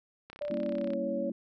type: click train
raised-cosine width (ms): 0.3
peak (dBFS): -30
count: 22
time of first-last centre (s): 0.3-0.934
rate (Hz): 33.1
type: tone with pitch glide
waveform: sine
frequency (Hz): 587.3 to 558.5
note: D5 to C#5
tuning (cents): 0 to +13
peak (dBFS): -32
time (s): 0.41-1.3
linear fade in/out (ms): 5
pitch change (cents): -87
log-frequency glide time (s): 0.64-0.95
type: chord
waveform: sine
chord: G diminished seventh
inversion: none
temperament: equal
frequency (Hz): 196 / 233.1 / 277.2 / 329.6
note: G3 / Bb3 / Db4 / Fb4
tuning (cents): 0 / 0 / 0 / 0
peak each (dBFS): -39 / -36 / -39 / -38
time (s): 0.5-1.32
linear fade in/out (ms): 5
effects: none